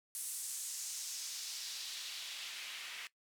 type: noise with band-pass filter sweep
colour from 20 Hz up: white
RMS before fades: -44 dBFS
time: 0.15-3.07 s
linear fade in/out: 0 ms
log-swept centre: 9600 to 2300 Hz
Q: 1.6
effects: noise-tail reverb RT60 0.1 s tail -17 dB re dry